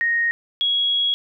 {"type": "tone pair in turn", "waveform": "sine", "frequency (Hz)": [1864.7, 3323], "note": ["A#6", "G#7"], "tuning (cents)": [0, 0], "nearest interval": "minor seventh", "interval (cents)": 1000, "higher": "second", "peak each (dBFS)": -17, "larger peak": "neither", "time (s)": [[0.01, 0.31], [0.61, 1.14]], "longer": "second", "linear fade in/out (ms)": 0, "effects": []}